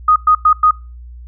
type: tone bursts at uneven times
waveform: sine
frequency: 1244.5 Hz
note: D#6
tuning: in tune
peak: -6 dBFS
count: 4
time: 0.08-0.16 / 0.27-0.35 / 0.45-0.53 / 0.63-0.71 s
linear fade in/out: 5 ms
effects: noise-tail reverb RT60 0.3 s tail -24 dB re dry + added 60 Hz sine -31 dBFS peak until 1.27 s